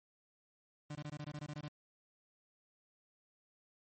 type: tone bursts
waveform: 35% pulse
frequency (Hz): 148.6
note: D3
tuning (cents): +21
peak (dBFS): -40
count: 11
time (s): 0.9-1.683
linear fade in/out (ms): 5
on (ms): 53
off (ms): 20
effects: MP3 32 kbps